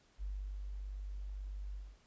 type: tone with ADSR envelope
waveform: sine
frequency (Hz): 49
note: G1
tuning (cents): 0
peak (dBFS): -37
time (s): 0.18-1.98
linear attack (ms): 47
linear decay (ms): 360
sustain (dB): -3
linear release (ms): 240
effects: pink hiss -69 dBFS RMS until 2.06 s + resampled to 16000 Hz